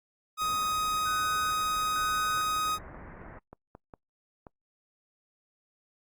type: tone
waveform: 45% pulse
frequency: 1255 Hz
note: D#6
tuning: 15 cents sharp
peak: -27 dBFS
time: 0.37-2.79 s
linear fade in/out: 50 ms
type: low-pass noise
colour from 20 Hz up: pink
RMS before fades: -46 dBFS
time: 0.41-3.39 s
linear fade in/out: 5 ms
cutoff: 2000 Hz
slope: 48 dB/octave
type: tone with tremolo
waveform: sine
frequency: 1500 Hz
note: F#6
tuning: 23 cents sharp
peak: -34 dBFS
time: 1.05-2.7 s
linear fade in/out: 20 ms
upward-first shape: square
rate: 1.1 Hz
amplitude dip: 70%
type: clicks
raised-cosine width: 1 ms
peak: -31 dBFS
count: 9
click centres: 2.375 / 2.564 / 2.694 / 2.945 / 3.216 / 3.53 / 3.751 / 3.938 / 4.468 s
effects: noise-tail reverb RT60 0.1 s tail -26 dB re dry + Opus 48 kbps